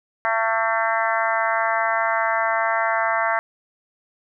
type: harmonic tone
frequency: 224.9 Hz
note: A3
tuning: 38 cents sharp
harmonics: 3 / 4 / 5 / 6 / 7 / 8 / 9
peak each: -24 / -25 / -26 / -27 / -27 / -28 / -29 dBFS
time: 0.25-3.39 s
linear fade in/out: 0 ms
effects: none